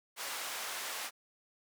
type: band-pass noise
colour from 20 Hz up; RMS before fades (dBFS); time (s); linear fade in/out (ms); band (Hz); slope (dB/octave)
pink; -40; 0.16-1.11; 50; 830 to 16000; 12
effects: none